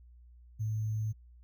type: tone with sample-and-hold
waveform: sine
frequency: 108.7 Hz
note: A2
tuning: 21 cents flat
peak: -30 dBFS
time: 0.59-1.13 s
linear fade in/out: 20 ms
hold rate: 6300 Hz
effects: added 60 Hz sine -53 dBFS peak until 1.43 s